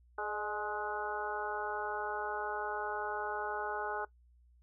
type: harmonic tone with a mistuned harmonic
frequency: 210.2 Hz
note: G#3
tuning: 21 cents sharp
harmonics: 2 / 3 / 4 / 5 / 6 / 7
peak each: -41 / -45 / -39 / -46 / -43 / -41 dBFS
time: 0.18-4.05 s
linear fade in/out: 5 ms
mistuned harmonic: 3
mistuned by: -54 cents
effects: noise-tail reverb RT60 0.1 s tail -18 dB re dry + added 60 Hz sine -61 dBFS peak until 4.62 s